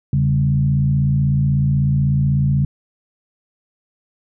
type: tone with frequency modulation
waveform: sine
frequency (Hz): 138.4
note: C#3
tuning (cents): -2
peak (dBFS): -13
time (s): 0.13-2.65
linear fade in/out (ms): 2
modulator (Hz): 56.2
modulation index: 0.77
effects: none